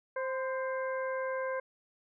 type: harmonic tone with a mistuned harmonic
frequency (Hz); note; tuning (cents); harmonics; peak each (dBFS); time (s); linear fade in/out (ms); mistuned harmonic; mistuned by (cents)
525; C5; +6; 1 / 2 / 3 / 4; -33 / -39 / -40 / -47; 0.16-1.6; 5; 2; -32
effects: none